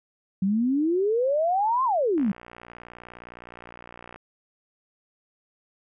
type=exponential two-way sweep; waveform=sine; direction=up then down; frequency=185 to 1078 to 185 Hz; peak=-20 dBFS; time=0.42-2.32 s; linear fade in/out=5 ms; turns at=1.84 s
type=click train; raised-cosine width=0.5 ms; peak=-27 dBFS; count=119; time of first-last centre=2.18-4.16 s; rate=59.6 Hz
effects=none